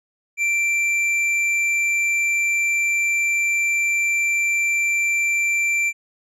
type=tone with hard clipping; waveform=sine; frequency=2351 Hz; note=D7; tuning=1 cent sharp; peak=-19 dBFS; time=0.37-5.93 s; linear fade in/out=50 ms; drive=7 dB; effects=low-pass 11000 Hz 12 dB/octave